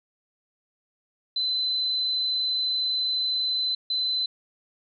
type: tone bursts at uneven times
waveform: sine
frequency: 4037 Hz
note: B7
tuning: 37 cents sharp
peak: -23 dBFS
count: 2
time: 1.36-3.75 / 3.9-4.26 s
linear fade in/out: 5 ms
effects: none